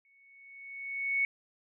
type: tone with exponential growth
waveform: sine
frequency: 2217 Hz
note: C#7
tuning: in tune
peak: -24 dBFS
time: 0.05-1.25 s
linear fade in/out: 1 ms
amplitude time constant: 260 ms
effects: none